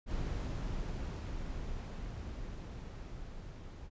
brown noise with level ramp, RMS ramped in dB -36 to -47 dBFS, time 0.06-3.9 s, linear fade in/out 50 ms, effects resampled to 16000 Hz

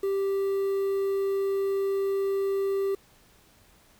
triangle tone with quantisation, 392 Hz, G4, in tune, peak -22 dBFS, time 0.03-2.95 s, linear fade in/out 5 ms, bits 8, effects pink hiss -59 dBFS RMS until 3.99 s

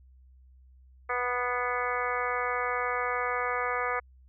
harmonic tone with a mistuned harmonic, 246.2 Hz, B3, 5 cents flat, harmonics 2 / 3 / 4 / 5 / 6 / 7 / 8 / 9, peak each -34 / -36 / -36 / -32 / -38 / -37 / -38 / -38 dBFS, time 1.09-4 s, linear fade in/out 10 ms, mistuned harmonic 8, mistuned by +33 cents, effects added 64 Hz sine -53 dBFS peak until 4.28 s

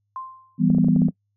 sine tone with exponential decay, 1046.5 Hz, C6, in tune, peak -27 dBFS, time 0.16-0.62 s, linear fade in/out 1 ms, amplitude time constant 100 ms
sine chord, E minor, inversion none, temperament equal, 164.81 / 196 / 246.9 Hz, E3 / G3 / B3, 0 / 0 / 0 cents, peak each -19 dBFS, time 0.58-1.11 s, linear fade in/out 50 ms
clicks, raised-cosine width 2 ms, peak -18 dBFS, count 8, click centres 0.702 / 0.748 / 0.784 / 0.845 / 0.885 / 0.962 / 1.019 / 1.085 s
effects noise-tail reverb RT60 0.1 s tail -24 dB re dry + added 102 Hz sine -70 dBFS peak until 1.36 s

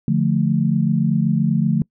sine chord, D minor, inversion none, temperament equal, 146.83 / 174.61 / 220 Hz, D3 / F3 / A3, 0 / 0 / 0 cents, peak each -19 dBFS, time 0.08-1.82 s, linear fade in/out 2 ms, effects noise-tail reverb RT60 0.1 s tail -25 dB re dry

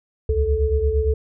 sine tone cluster, 66.8 / 75.5 / 437.1 Hz, C2 / D2 / A4, +36 / +48 / -11 cents, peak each -21 dBFS, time 0.29-1.14 s, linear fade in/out 5 ms, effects none

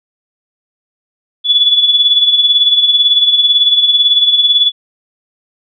sine tone with tremolo, 3429 Hz, A7, 45 cents flat, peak -4 dBFS, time 1.44-4.72 s, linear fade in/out 50 ms, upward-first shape sine, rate 18 Hz, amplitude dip 60%, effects none

